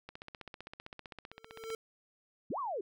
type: click train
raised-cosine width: 0.3 ms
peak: -29 dBFS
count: 26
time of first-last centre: 0.09-1.703 s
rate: 15.5 Hz
type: tone with exponential growth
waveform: square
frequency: 448.1 Hz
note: A4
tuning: 32 cents sharp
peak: -35 dBFS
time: 1.32-1.75 s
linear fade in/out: 2 ms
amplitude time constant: 93 ms
type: linear two-way sweep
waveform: sine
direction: up then down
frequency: 123.47 to 1175 to 350.8 Hz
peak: -34 dBFS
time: 2.5-2.81 s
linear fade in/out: 5 ms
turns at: 2.59 s
effects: none